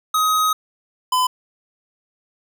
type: tone pair in turn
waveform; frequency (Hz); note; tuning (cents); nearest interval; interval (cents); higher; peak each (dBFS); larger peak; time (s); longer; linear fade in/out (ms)
square; 1261 / 1011.4; D#6 / B5; +23 / +41; major third; 382; first; -16; neither; 0.14-0.53 / 1.12-1.27; first; 5
effects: none